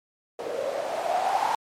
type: noise with low-pass filter sweep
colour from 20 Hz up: violet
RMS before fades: -27 dBFS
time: 0.39-1.55 s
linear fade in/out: 2 ms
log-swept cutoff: 490 to 860 Hz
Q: 8.9
effects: MP3 64 kbps